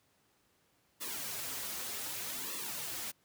white noise with flanger, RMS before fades -40 dBFS, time 1-3.12 s, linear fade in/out 20 ms, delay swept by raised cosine 1.3 to 7 ms, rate 0.65 Hz, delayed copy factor -0.85, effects pink hiss -72 dBFS RMS until 3.24 s + high-pass 80 Hz 12 dB/octave

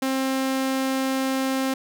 sawtooth tone, 265.3 Hz, C4, 24 cents sharp, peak -18 dBFS, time 0.02-1.74 s, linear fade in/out 5 ms, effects none

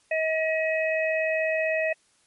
harmonic tone, 636 Hz, D#5, 38 cents sharp, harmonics 1 / 3 / 4, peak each -24 / -29 / -30 dBFS, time 0.11-1.93 s, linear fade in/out 5 ms, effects white hiss -64 dBFS RMS until 2.26 s + MP3 48 kbps

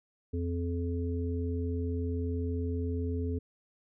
harmonic tone, 85.9 Hz, F2, 28 cents flat, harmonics 1 / 3 / 5, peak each -31 / -36 / -38 dBFS, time 0.33-3.39 s, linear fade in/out 10 ms, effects none

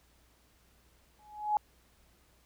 sine tone with exponential growth, 842 Hz, G#5, 24 cents sharp, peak -22 dBFS, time 1.19-1.57 s, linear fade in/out 1 ms, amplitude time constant 82 ms, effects added 60 Hz sine -67 dBFS peak until 2.45 s + pink hiss -67 dBFS RMS until 2.45 s

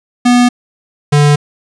square tone pair in turn, 244.7 / 146.38 Hz, B3 / D3, -16 / -5 cents, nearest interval major sixth, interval 889 cents, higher first, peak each -6 dBFS, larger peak neither, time 0.25-0.49 / 1.12-1.36 s, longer neither, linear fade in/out 10 ms, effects resampled to 22050 Hz + 7-bit

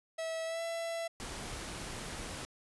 45% pulse tone with pitch glide, 650 to 667.5 Hz, E5 to E5, -24 to +22 cents, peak -35 dBFS, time 0.18-1.08 s, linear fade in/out 10 ms, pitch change +46 cents, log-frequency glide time 0.45-0.62 s
pink noise, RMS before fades -42 dBFS, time 1.2-2.45 s, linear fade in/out 0 ms
effects resampled to 24000 Hz

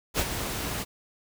pink noise with ADSR envelope, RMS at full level -24 dBFS, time 0.14-0.85 s, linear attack 52 ms, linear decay 48 ms, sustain -8 dB, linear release 30 ms, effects none

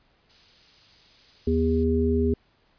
violet noise, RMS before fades -42 dBFS, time 0.29-1.84 s, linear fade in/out 10 ms
harmonic tone, 80.9 Hz, E2, 32 cents flat, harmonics 1 / 3 / 5, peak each -24 / -24 / -24 dBFS, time 1.47-2.34 s, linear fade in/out 5 ms
effects pink hiss -64 dBFS RMS until 2.78 s + resampled to 11025 Hz

